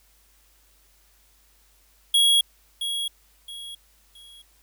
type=tone with echo; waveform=square; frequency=3316 Hz; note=G#7; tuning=3 cents flat; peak=-16 dBFS; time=2.14-2.41 s; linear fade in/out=5 ms; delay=670 ms; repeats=3; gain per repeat=-10 dB; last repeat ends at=4.42 s; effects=added 50 Hz sine -61 dBFS peak until 4.62 s + white hiss -61 dBFS RMS until 4.62 s